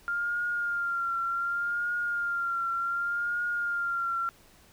sine tone with vibrato, 1396.9 Hz, F6, in tune, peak -27 dBFS, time 0.08-4.29 s, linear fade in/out 0 ms, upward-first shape triangle, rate 0.67 Hz, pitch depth 43 cents each way, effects pink hiss -58 dBFS RMS until 4.72 s

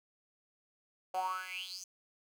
10% pulse tone with high-pass filter sweep, 185 Hz, F#3, in tune, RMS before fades -39 dBFS, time 1.14-1.84 s, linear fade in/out 5 ms, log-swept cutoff 640 to 6300 Hz, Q 9.9, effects none

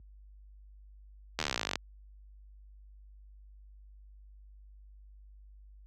slowing click train, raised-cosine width 0.2 ms, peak -13 dBFS, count 23, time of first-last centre 1.39-1.756 s, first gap 12 ms, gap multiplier 1.03, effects added 50 Hz sine -39 dBFS peak until 5.86 s + high-pass 100 Hz 12 dB/octave

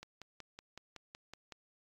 click train, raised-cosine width 0.2 ms, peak -30 dBFS, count 9, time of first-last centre 0.03-1.523 s, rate 5.36 Hz, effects AAC 48 kbps

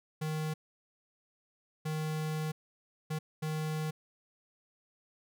square tone bursts at uneven times, 155.56 Hz, D#3, in tune, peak -33 dBFS, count 4, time 0.21-0.54 / 1.85-2.52 / 3.1-3.19 / 3.42-3.91 s, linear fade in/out 10 ms, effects none

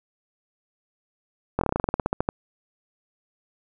slowing click train, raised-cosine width 1 ms, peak -8 dBFS, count 16, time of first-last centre 1.59-2.289 s, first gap 22 ms, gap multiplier 1.1, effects none

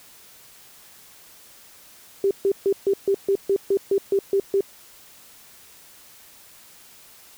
sine tone bursts, 393.9 Hz, G4, 8 cents sharp, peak -16 dBFS, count 12, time 2.24-4.608 s, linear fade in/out 2 ms, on 69 ms, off 140 ms, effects white hiss -49 dBFS RMS until 7.37 s

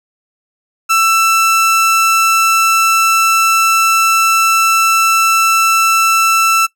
30% pulse tone, 1330 Hz, E6, 15 cents sharp, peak -6 dBFS, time 0.89-6.67 s, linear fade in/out 20 ms, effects noise-tail reverb RT60 0.1 s tail -20 dB re dry

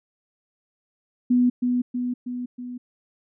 sine tone with echo, 246.9 Hz, B3, in tune, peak -15 dBFS, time 1.3-1.5 s, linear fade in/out 10 ms, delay 320 ms, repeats 4, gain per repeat -4 dB, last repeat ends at 2.78 s, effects none

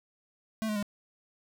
square tone with pitch steps, 220 / 212.1 / 204.6 Hz, A3 / G#3 / G#3, 0 / +37 / -26 cents, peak -30 dBFS, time 0.62-0.827 s, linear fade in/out 0 ms, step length 69 ms, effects none

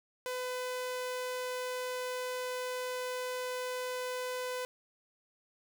sawtooth tone, 503 Hz, B4, 32 cents sharp, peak -31 dBFS, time 0.26-4.65 s, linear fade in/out 0 ms, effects none

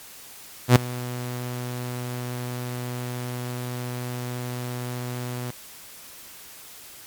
sawtooth tone with ADSR envelope, 123.47 Hz, B2, in tune, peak -4 dBFS, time 0.68-5.51 s, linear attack 78 ms, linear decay 8 ms, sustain -21 dB, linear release 7 ms, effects white hiss -44 dBFS RMS until 7.06 s + MP3 96 kbps

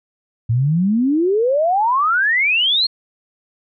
sine exponential sweep, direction up, 110 to 4337 Hz, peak -13 dBFS, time 0.49-2.87 s, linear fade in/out 10 ms, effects none

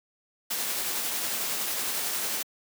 white noise with tremolo, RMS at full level -29 dBFS, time 0.5-2.43 s, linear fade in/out 10 ms, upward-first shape triangle, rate 11 Hz, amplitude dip 25%, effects high-pass 200 Hz 12 dB/octave

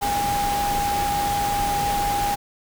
sine tone in noise, 813 Hz, G#5, 37 cents flat, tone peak -21 dBFS, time 0.01-2.36 s, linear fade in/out 20 ms, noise pink, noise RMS -28 dBFS, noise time 0.01-2.36 s, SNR +4 dB, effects none

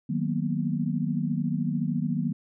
sine chord, B major seventh, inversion first, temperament equal, 155.56 / 185 / 233.1 / 246.9 Hz, D#3 / F#3 / A#3 / B3, 0 / 0 / 0 / 0 cents, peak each -29 / -30 / -30 / -32 dBFS, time 0.09-2.33 s, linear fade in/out 10 ms, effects none

